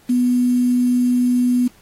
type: tone with quantisation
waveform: sine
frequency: 246.9 Hz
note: B3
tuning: in tune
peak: -13 dBFS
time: 0.09-1.68 s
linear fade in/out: 10 ms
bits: 6
effects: pink hiss -52 dBFS RMS until 1.81 s + AAC 48 kbps